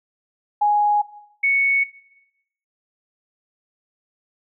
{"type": "tone pair in turn", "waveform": "sine", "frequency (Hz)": [830.6, 2217], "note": ["G#5", "C#7"], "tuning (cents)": [0, 0], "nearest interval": "octave + perfect fourth", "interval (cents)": 1700, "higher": "second", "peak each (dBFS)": [-14, -15], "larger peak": "first", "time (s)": [[0.61, 1.02], [1.43, 1.84]], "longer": "neither", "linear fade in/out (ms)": 10, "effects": ["noise-tail reverb RT60 0.9 s tail -19 dB re dry"]}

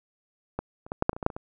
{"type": "clicks", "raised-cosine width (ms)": 1, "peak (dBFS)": [-15, -29, -16, -8, -6, -24, -22, -18, -6, -25, -22], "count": 11, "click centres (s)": [0.59, 0.865, 0.919, 1.024, 1.094, 1.131, 1.165, 1.228, 1.264, 1.302, 1.365], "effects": []}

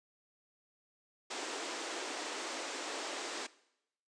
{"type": "band-pass noise", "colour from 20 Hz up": "pink", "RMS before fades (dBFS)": -41, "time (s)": [1.3, 3.47], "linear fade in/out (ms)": 10, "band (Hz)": [280, 8400], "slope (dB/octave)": 48, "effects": ["noise-tail reverb RT60 0.8 s tail -19 dB re dry", "resampled to 22050 Hz"]}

